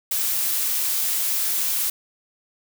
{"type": "noise", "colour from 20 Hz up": "blue", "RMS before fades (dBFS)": -23, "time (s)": [0.11, 1.9], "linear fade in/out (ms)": 5, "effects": []}